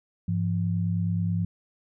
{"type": "tone pair together", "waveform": "sine", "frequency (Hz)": [101.92, 171.4], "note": ["G#2", "F3"], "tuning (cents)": [-32, -32], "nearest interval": "major sixth", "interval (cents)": 900, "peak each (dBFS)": -26, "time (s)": [0.28, 1.45], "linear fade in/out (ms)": 5, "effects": []}